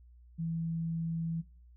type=tone; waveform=sine; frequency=164.81 Hz; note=E3; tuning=in tune; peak=-32 dBFS; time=0.38-1.42 s; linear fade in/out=20 ms; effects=noise-tail reverb RT60 0.4 s tail -18 dB re dry + added 60 Hz sine -54 dBFS peak until 1.76 s